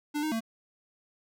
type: tone with pitch steps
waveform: square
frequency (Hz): 295.8 / 310 / 225.1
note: D4 / D#4 / A3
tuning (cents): +13 / -6 / +40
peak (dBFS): -29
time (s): 0.14-0.407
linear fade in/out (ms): 20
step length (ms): 89
effects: none

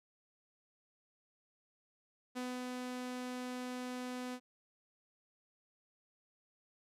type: tone with ADSR envelope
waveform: sawtooth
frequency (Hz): 250.5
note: B3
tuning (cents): +25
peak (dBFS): -34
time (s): 2.35-4.4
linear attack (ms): 23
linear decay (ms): 230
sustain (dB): -2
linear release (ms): 63
effects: low-pass 11000 Hz 12 dB/octave

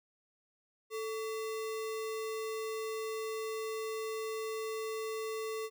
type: tone with sample-and-hold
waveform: sine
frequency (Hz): 440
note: A4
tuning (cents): 0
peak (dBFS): -35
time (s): 0.9-5.7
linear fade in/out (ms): 50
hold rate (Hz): 1575
effects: none

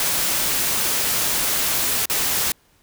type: noise with dropouts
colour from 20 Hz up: white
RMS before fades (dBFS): -21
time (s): 0-2.52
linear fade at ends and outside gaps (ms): 1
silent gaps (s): 2.056-2.098
effects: pink hiss -59 dBFS RMS until 2.82 s

